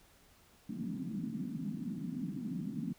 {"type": "band-pass noise", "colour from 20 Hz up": "pink", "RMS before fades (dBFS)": -39, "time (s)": [0.69, 2.93], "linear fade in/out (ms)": 10, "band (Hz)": [160, 270], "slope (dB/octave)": 48, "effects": ["pink hiss -64 dBFS RMS until 2.98 s"]}